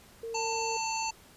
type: tone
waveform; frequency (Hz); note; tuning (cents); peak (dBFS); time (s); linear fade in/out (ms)
sine; 456.9; A#4; -35; -35; 0.23-0.77; 5
type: harmonic tone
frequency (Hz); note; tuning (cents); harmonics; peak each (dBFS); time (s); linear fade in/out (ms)
892; A5; +23; 1 / 3 / 5 / 7 / 8; -32 / -37 / -39 / -40 / -41; 0.34-1.11; 10
effects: pink hiss -56 dBFS RMS until 1.36 s + resampled to 32000 Hz